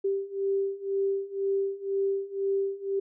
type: beating tone pair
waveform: sine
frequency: 391.5 / 393.5 Hz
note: G4 / G4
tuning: -2 / +7 cents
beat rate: 2 Hz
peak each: -30 / -28 dBFS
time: 0.04-3 s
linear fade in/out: 10 ms
effects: none